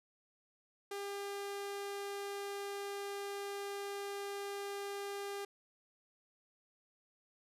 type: tone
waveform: sawtooth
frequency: 400.9 Hz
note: G4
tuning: 39 cents sharp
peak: -36 dBFS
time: 0.91-5.45 s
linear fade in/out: 5 ms
effects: resampled to 32000 Hz